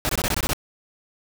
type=noise bursts; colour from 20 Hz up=pink; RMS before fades=-23 dBFS; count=8; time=0.05-0.533 s; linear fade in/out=0 ms; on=42 ms; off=21 ms; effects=none